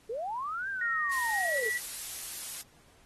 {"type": "linear two-way sweep", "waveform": "sine", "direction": "up then down", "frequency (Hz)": [416.9, 1616, 416.9], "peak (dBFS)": -32, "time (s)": [0.09, 1.69], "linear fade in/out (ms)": 10, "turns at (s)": 0.69}
{"type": "tone with pitch glide", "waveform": "sine", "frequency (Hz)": [1864.7, 1948.4], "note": ["A#6", "B6"], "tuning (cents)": [0, -24], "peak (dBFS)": -29, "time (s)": [0.81, 1.78], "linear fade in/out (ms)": 5, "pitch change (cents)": 76, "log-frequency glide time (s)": [1.29, 1.6]}
{"type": "noise", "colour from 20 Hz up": "blue", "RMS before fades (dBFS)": -37, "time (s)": [1.11, 2.62], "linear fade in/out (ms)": 10}
{"effects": ["pink hiss -62 dBFS RMS until 3.05 s", "AAC 32 kbps"]}